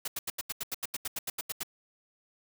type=noise bursts; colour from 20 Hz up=white; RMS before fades=-34 dBFS; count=15; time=0.05-1.633 s; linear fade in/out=5 ms; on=29 ms; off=82 ms; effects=none